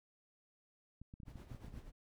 clicks, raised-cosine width 5 ms, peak -39 dBFS, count 12, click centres 1.016 / 1.139 / 1.202 / 1.233 / 1.282 / 1.357 / 1.516 / 1.548 / 1.646 / 1.682 / 1.741 / 1.776 s
brown noise with tremolo, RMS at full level -50 dBFS, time 1.25-1.92 s, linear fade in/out 50 ms, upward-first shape sine, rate 8.1 Hz, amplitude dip 65%
effects none

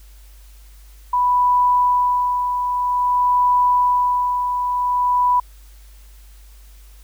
sine tone with tremolo, 987.8 Hz, B5, in tune, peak -12 dBFS, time 1.13-5.4 s, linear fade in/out 5 ms, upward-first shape sine, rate 0.51 Hz, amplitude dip 50%, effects added 50 Hz sine -41 dBFS peak until 7.03 s + white hiss -53 dBFS RMS until 7.03 s

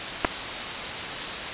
clicks, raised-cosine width 0.5 ms, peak -5 dBFS, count 2, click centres 0.247 / 0.25 s, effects white hiss -30 dBFS RMS until 1.53 s + resampled to 8000 Hz

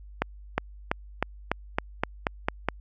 accelerating click train, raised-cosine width 0.5 ms, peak -8 dBFS, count 10, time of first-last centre 0.22-2.686 s, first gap 360 ms, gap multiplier 0.93, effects added 50 Hz sine -43 dBFS peak until 2.8 s

